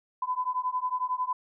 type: beating tone pair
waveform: sine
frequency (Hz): 1002 / 1013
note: B5 / B5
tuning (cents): +25 / +44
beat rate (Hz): 11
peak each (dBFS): -30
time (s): 0.22-1.33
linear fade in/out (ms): 5
effects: none